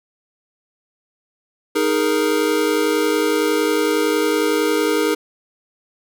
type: chord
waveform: square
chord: D# suspended fourth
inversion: none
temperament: equal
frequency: 311.1 / 415.3 / 466.2 Hz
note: D#4 / G#4 / A#4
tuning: 0 / 0 / 0 cents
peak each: -21 dBFS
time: 1.75-5.15 s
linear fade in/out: 10 ms
effects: none